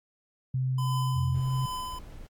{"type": "tone with pitch glide", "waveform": "sine", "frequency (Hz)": [129.6, 130.8], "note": ["C3", "C3"], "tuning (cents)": [-16, 0], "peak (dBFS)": -25, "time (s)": [0.54, 1.66], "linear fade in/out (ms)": 5, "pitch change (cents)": 16, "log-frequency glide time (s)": [0.96, 1.48]}
{"type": "tone with tremolo", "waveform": "square", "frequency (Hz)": 1011, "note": "B5", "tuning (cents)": 40, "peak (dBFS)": -32, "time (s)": [0.78, 1.99], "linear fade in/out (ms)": 5, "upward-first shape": "triangle", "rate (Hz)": 1.3, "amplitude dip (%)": 85}
{"type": "tone", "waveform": "sine", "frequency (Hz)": 87.3, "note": "F2", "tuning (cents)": 0, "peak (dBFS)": -29, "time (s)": [1.13, 1.42], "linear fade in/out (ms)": 50}
{"type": "noise", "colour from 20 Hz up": "brown", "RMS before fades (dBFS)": -43, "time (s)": [1.34, 2.27], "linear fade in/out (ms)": 5}
{"effects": ["AAC 64 kbps"]}